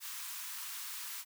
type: high-pass noise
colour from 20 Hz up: white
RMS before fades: -43 dBFS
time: 0-1.25 s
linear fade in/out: 50 ms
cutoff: 890 Hz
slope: 96 dB/octave
effects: none